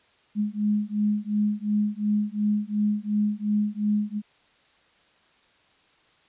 sine beating tone pair, 207.7 / 210.5 Hz, G#3 / G#3, 0 / +24 cents, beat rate 2.8 Hz, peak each -25 dBFS, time 0.35-4.22 s, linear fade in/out 50 ms, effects white hiss -61 dBFS RMS until 6.28 s + resampled to 8000 Hz

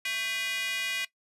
square tone with high-pass filter, 222.7 Hz, A3, 21 cents sharp, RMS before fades -31 dBFS, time 0.05-1.05 s, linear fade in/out 5 ms, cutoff 2300 Hz, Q 4.5, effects noise-tail reverb RT60 0.1 s tail -18 dB re dry + resampled to 32000 Hz

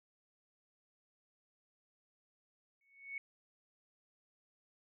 sine tone with exponential growth, 2217 Hz, C#7, in tune, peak -37 dBFS, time 2.81-3.18 s, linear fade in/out 2 ms, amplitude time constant 80 ms, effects none

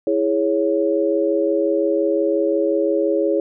sine chord, C# minor, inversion first, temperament equal, 329.6 / 415.3 / 554.4 Hz, E4 / G#4 / C#5, 0 / 0 / 0 cents, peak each -20 dBFS, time 0.07-3.4 s, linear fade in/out 2 ms, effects none

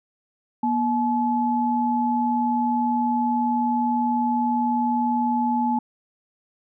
sine tone pair together, 240.1 / 859.1 Hz, B3 / A5, -49 / -42 cents, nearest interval octave + minor seventh, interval 2207 cents, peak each -22 dBFS, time 0.63-5.79 s, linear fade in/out 5 ms, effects none

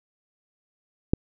click, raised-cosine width 3 ms, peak -6 dBFS, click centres 1.135 s, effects none

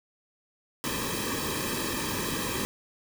pink noise with comb filter, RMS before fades -31 dBFS, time 0.84-2.65 s, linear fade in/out 0 ms, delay 1.4 ms, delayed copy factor -0.9, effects none

